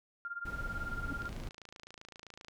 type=tone with tremolo; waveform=sine; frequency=1396.9 Hz; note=F6; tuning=in tune; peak=-35 dBFS; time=0.25-1.29 s; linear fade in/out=0 ms; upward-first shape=sine; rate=18 Hz; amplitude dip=85%
type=noise; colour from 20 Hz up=brown; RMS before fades=-41 dBFS; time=0.45-1.49 s; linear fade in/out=5 ms
type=tone with exponential growth; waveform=triangle; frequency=277.2 Hz; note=C#4; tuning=in tune; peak=-32 dBFS; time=1.05-1.13 s; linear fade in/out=1 ms; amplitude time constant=17 ms
type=click train; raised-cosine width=0.2 ms; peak=-32 dBFS; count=36; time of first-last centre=1.22-2.484 s; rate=27.7 Hz
effects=none